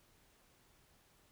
silence, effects pink hiss -69 dBFS RMS until 1.31 s

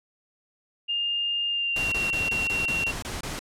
sine tone with pitch glide, 2816 to 2745 Hz, F7 to F7, +14 to -31 cents, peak -24 dBFS, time 0.88-2.92 s, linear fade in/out 20 ms, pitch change -45 cents, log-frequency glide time 1.49-1.95 s
pink noise bursts, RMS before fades -33 dBFS, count 9, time 1.76-3.392 s, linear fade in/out 2 ms, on 160 ms, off 24 ms
effects low-pass 10000 Hz 12 dB/octave

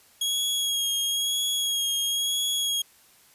sawtooth tone with vibrato, 3300 Hz, G#7, 12 cents flat, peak -21 dBFS, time 0.21-2.82 s, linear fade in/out 5 ms, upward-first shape sine, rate 1 Hz, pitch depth 25 cents each way, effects white hiss -57 dBFS RMS until 3.34 s + resampled to 32000 Hz

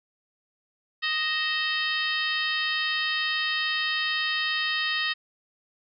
harmonic tone with a mistuned harmonic, 622.3 Hz, D#5, in tune, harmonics 2 / 3 / 4 / 5 / 6 / 7 / 8, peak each -35 / -28 / -32 / -32 / -32 / -36 / -39 dBFS, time 1.02-5.14 s, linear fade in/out 20 ms, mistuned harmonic 4, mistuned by +95 cents, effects none

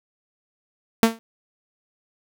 sawtooth tone with exponential decay, 226.6 Hz, A#3, 49 cents flat, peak -5 dBFS, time 1.03-1.19 s, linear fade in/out 0 ms, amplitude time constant 33 ms, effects none

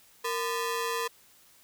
sawtooth ring-modulated tone, 740 Hz, F#5, in tune, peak -22 dBFS, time 0.24-1.08 s, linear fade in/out 10 ms, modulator 276 Hz, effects white hiss -59 dBFS RMS until 1.63 s

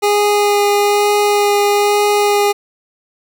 25% pulse tone with vibrato, 410.9 Hz, G#4, 18 cents flat, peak -7 dBFS, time 0.02-2.53 s, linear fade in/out 20 ms, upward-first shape sine, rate 1.1 Hz, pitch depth 10 cents each way, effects none

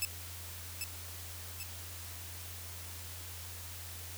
10% pulse tone with echo, 2620 Hz, E7, 11 cents flat, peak -22 dBFS, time 0.02-0.05 s, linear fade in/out 0 ms, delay 790 ms, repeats 2, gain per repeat -5 dB, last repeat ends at 1.63 s, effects added 87 Hz sine -47 dBFS peak until 4.17 s + white hiss -47 dBFS RMS until 4.17 s

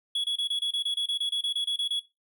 triangle tone bursts, 3366 Hz, G#7, 23 cents sharp, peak -23 dBFS, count 16, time 0.15-1.996 s, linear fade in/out 5 ms, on 91 ms, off 26 ms, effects noise-tail reverb RT60 0.2 s tail -17 dB re dry

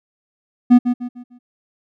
triangle tone with echo, 245 Hz, B3, 14 cents flat, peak -3 dBFS, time 0.7-0.79 s, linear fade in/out 20 ms, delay 150 ms, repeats 4, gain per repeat -9 dB, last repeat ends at 1.39 s, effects none

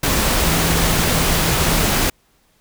sine tone in noise, 164.81 Hz, E3, in tune, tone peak -23 dBFS, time 0.45-1.83 s, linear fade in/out 5 ms, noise pink, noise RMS -17 dBFS, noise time 0.03-2.1 s, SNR -9 dB, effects pink hiss -59 dBFS RMS until 2.6 s

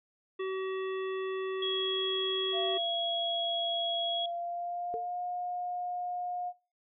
harmonic tone, 380 Hz, F#4, 46 cents sharp, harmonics 1 / 3 / 5 / 7 / 9, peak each -32 / -42 / -46 / -49 / -51 dBFS, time 0.39-2.78 s, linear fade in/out 10 ms
sine tone, 3322 Hz, G#7, in tune, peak -31 dBFS, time 1.62-4.26 s, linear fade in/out 5 ms
sine tone with pitch glide, 681 to 715.3 Hz, F5 to F5, -44 to +41 cents, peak -33 dBFS, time 2.52-6.53 s, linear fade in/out 50 ms, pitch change +85 cents, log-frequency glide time 4.03-5.21 s
sine tone with exponential decay, 451.6 Hz, A4, 45 cents sharp, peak -31 dBFS, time 4.94-5.11 s, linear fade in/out 0 ms, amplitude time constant 36 ms
effects noise-tail reverb RT60 0.4 s tail -24 dB re dry

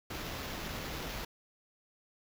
pink noise with sample-and-hold, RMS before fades -40 dBFS, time 0.1-1.25 s, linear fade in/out 5 ms, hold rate 8820 Hz, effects none

